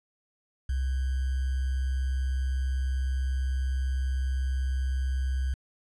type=tone with sample-and-hold; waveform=sine; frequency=65.41 Hz; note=C2; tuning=in tune; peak=-25 dBFS; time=0.69-5.54 s; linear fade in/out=5 ms; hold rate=1575 Hz; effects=resampled to 24000 Hz

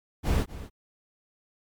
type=noise with echo; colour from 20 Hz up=brown; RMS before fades=-24 dBFS; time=0.23-0.46 s; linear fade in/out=50 ms; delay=240 ms; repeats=1; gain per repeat=-15 dB; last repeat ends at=0.7 s; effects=MP3 96 kbps

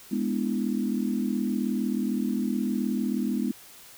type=chord; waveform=sine; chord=E dominant seventh; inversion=first; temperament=equal; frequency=207.7 / 246.9 / 293.7 / 329.6 Hz; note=G#3 / B3 / D4 / E4; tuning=0 / 0 / 0 / 0 cents; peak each=-28 / -28 / -34 / -34 dBFS; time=0.11-3.52 s; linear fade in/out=10 ms; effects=white hiss -49 dBFS RMS until 3.97 s

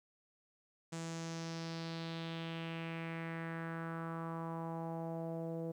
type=tone with low-pass filter sweep; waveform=sawtooth; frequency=164.81 Hz; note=E3; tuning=in tune; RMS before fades=-42 dBFS; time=0.92-5.72 s; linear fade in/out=10 ms; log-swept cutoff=7700 to 520 Hz; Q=3; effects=12-bit

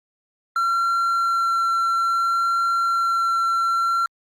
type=tone with vibrato; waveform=triangle; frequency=1362 Hz; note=F6; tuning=44 cents flat; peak=-16 dBFS; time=0.56-4.06 s; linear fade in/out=2 ms; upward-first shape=sine; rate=0.6 Hz; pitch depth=8 cents each way; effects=Opus 48 kbps

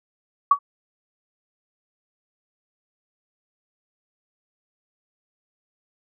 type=tone with exponential decay; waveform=sine; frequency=1133 Hz; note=C#6; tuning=37 cents sharp; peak=-7 dBFS; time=0.51-0.59 s; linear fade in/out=5 ms; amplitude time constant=17 ms; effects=none

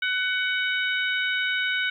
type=harmonic tone; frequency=748 Hz; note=F#5; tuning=19 cents sharp; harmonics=2 / 3 / 4 / 5; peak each=-25 / -29 / -31 / -33 dBFS; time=0.02-1.9 s; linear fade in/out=5 ms; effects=10-bit

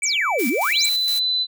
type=tone with pitch glide; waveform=triangle; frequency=2300 to 2320 Hz; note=D7 to D7; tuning=-37 to -22 cents; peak=-23 dBFS; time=0.02-0.89 s; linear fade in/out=2 ms; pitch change=+15 cents; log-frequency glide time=0.2-0.56 s
type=exponential two-way sweep; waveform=sine; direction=down then up; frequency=8580 to 219.5 to 8580 Hz; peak=-19 dBFS; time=0.03-0.86 s; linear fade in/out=2 ms; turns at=0.48 s
type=noise with tremolo; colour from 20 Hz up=blue; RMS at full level=-29 dBFS; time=0.38-1.2 s; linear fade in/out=20 ms; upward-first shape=square; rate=4.3 Hz; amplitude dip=65%
type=tone; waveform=sine; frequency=4008 Hz; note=B7; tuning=25 cents sharp; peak=-18 dBFS; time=0.72-1.47 s; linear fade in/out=50 ms
effects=none

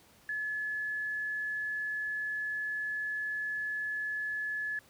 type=tone; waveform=sine; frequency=1712 Hz; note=A6; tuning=48 cents flat; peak=-32 dBFS; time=0.29-4.79 s; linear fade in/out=2 ms; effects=pink hiss -61 dBFS RMS until 4.89 s + high-pass 60 Hz 12 dB/octave

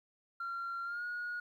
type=tone with pitch glide; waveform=sine; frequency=1376 to 1445.2 Hz; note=F6 to F#6; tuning=-26 to -41 cents; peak=-35 dBFS; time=0.4-1.4 s; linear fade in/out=5 ms; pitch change=+85 cents; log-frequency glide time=0.84-1.04 s; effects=tanh soft clip ceiling -34 dBFS + 12-bit

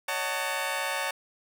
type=chord; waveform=15% pulse; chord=D# half-diminished seventh; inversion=third; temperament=just; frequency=560 / 622.3 / 746.7 / 896 Hz; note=C#5 / D#5 / F#5 / A5; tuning=+18 / 0 / +16 / +31 cents; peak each=-27 / -32 / -29 / -26 dBFS; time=0.08-1.11 s; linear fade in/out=5 ms; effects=none

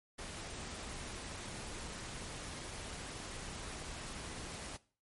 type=noise; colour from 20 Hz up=pink; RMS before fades=-45 dBFS; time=0.18-4.77 s; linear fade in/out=10 ms; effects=noise-tail reverb RT60 0.4 s tail -19 dB re dry + MP3 48 kbps

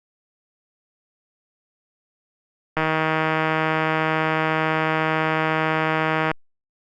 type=click train; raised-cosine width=0.5 ms; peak=-6 dBFS; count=561; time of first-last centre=2.77-6.314 s; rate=158 Hz; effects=Opus 48 kbps

